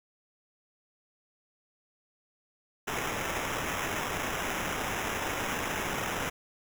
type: noise with sample-and-hold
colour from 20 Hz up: violet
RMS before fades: -33 dBFS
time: 2.87-6.3 s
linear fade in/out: 10 ms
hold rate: 4410 Hz
effects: none